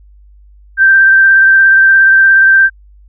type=tone with vibrato; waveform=sine; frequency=1568 Hz; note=G6; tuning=in tune; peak=-3 dBFS; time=0.77-2.7 s; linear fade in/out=50 ms; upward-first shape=sine; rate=17 Hz; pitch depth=15 cents each way; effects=added 50 Hz sine -38 dBFS peak until 3.08 s